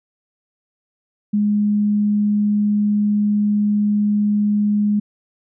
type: tone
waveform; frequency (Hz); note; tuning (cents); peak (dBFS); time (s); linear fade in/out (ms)
sine; 207.7; G#3; 0; -14; 1.33-5; 10
effects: none